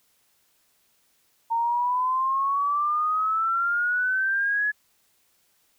sine exponential sweep, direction up, 913 to 1704 Hz, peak -21 dBFS, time 1.5-4.72 s, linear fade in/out 20 ms, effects white hiss -66 dBFS RMS until 5.78 s

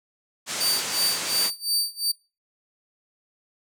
white low-pass noise, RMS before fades -30 dBFS, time 0.46-1.51 s, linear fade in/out 50 ms, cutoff 8700 Hz, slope 24 dB/octave
sawtooth tone with tremolo, 4623 Hz, D8, 28 cents flat, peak -17 dBFS, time 0.6-2.12 s, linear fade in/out 10 ms, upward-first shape sine, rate 2.8 Hz, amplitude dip 95%
effects noise-tail reverb RT60 0.3 s tail -24 dB re dry + high-pass 150 Hz 12 dB/octave

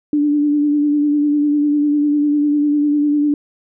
sine tone with vibrato, 293.7 Hz, D4, in tune, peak -12 dBFS, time 0.13-3.34 s, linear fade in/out 2 ms, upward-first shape sine, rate 10 Hz, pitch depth 28 cents each way, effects none

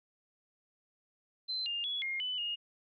sine tone with pitch steps, 4077 / 2812 / 3378 / 2131 / 2998 / 2854 Hz, C8 / F7 / G#7 / C7 / F#7 / F7, -46 / +11 / +29 / +31 / +22 / +37 cents, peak -33 dBFS, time 1.48-2.56 s, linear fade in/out 20 ms, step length 180 ms, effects none

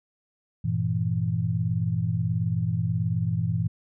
sine chord, E diminished, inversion first, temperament equal, 98 / 116.54 / 164.81 Hz, G2 / Bb2 / E3, 0 / 0 / 0 cents, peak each -29 / -26 / -27 dBFS, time 0.64-3.68 s, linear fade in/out 10 ms, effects none

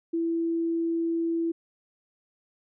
sine tone, 332.5 Hz, E4, 15 cents sharp, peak -24 dBFS, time 0.13-1.52 s, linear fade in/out 10 ms, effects none

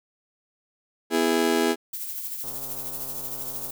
35% pulse chord, E major, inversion second, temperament just, 247.2 / 329.6 / 412 Hz, B3 / E4 / G#4, +2 / 0 / -14 cents, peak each -24 / -23 / -22 dBFS, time 1.1-1.76 s, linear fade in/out 50 ms
violet noise with tremolo, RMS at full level -31 dBFS, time 1.93-3.71 s, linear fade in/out 5 ms, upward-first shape triangle, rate 13 Hz, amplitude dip 50%
click train, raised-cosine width 1 ms, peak -31 dBFS, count 169, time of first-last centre 2.44-3.703 s, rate 133 Hz
effects none

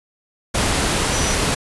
sine tone in noise, 5910 Hz, F#8, 3 cents flat, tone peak -26 dBFS, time 1.12-1.35 s, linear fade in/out 10 ms, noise pink, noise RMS -19 dBFS, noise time 0.54-1.55 s, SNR -10 dB, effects resampled to 24000 Hz

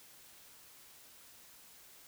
silence, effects white hiss -58 dBFS RMS until 2.07 s

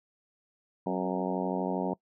harmonic tone with a mistuned harmonic, 92.5 Hz, F#2, in tune, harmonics 2 / 3 / 4 / 5 / 6 / 7 / 8 / 9 / 10, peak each -33 / -35 / -36 / -37 / -38 / -38 / -39 / -40 / -40 dBFS, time 0.86-1.94 s, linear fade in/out 5 ms, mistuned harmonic 3, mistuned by -47 cents, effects noise-tail reverb RT60 0.1 s tail -23 dB re dry

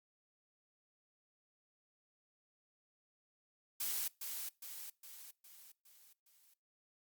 blue noise with echo, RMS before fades -38 dBFS, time 3.8-4.08 s, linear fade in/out 5 ms, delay 410 ms, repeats 6, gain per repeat -5 dB, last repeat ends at 6.54 s, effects noise-tail reverb RT60 0.3 s tail -23 dB re dry + Opus 48 kbps

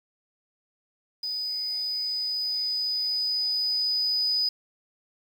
sine tone with level ramp, 4978 Hz, D#8, in tune, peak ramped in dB -28 to -21 dBFS, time 1.23-4.49 s, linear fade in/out 5 ms, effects tanh soft clip ceiling -17 dBFS + 8-bit

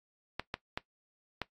clicks, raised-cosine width 0.3 ms, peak -17 dBFS, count 4, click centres 0.396 / 0.541 / 0.775 / 1.417 s, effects noise-tail reverb RT60 0.1 s tail -18 dB re dry + AAC 32 kbps

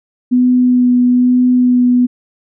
sine tone with vibrato, 248.5 Hz, B3, 11 cents sharp, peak -7 dBFS, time 0.31-2.07 s, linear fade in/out 20 ms, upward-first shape sine, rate 1.1 Hz, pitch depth 12 cents each way, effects none

